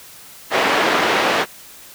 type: band-pass noise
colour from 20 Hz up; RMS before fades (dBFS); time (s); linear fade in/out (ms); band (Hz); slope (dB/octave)
pink; -17; 0.5-1.46; 50; 410 to 2900; 12
effects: white hiss -41 dBFS RMS until 1.94 s